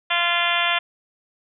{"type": "harmonic tone", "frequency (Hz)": 345.5, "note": "F4", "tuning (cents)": -19, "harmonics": [2, 3, 4, 5, 6, 7, 8, 9, 10], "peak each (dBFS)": [-27, -27, -27, -27, -27, -27, -27, -27, -27], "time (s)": [0.1, 0.79], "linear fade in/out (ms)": 10, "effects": []}